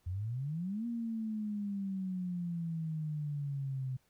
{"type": "exponential two-way sweep", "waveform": "sine", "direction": "up then down", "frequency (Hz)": [85.3, 237.6, 128.4], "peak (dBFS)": -34, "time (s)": [0.06, 3.97], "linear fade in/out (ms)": 10, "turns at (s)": 0.86, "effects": ["pink hiss -73 dBFS RMS until 4.09 s"]}